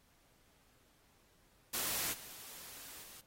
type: noise with level steps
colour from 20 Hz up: white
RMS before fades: -37 / -51 / -54 dBFS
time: 1.73-3.21 s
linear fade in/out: 10 ms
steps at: 2.12 / 3.02 s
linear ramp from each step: 20 ms
effects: pink hiss -70 dBFS RMS until 3.26 s + AAC 48 kbps